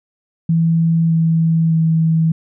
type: tone with pitch steps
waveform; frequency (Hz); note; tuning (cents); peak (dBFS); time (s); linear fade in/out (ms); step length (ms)
sine; 164.81 / 163.29 / 161.79; E3 / E3 / E3; 0 / -16 / -32; -11; 0.49-2.32; 5; 610
effects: none

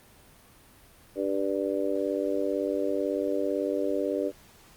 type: harmonic tone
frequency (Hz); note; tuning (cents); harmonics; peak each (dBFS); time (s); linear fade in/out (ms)
98; G2; 0; 3 / 4 / 5 / 6; -31 / -31 / -31 / -31; 1.15-4.32; 50
effects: pink hiss -55 dBFS RMS until 4.76 s + Opus 32 kbps

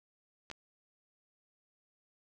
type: clicks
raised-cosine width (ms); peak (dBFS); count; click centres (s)
0.2; -26; 2; 0.501 / 0.514
effects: none

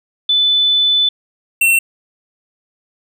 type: tone pair in turn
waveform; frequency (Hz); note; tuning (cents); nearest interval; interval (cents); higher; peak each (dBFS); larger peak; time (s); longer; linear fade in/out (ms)
sine / square; 3500 / 2710; A7 / E7; -10 / +47; major third; 443; first; -10; neither; 0.29-1.09 / 1.61-1.79; first; 5
effects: none

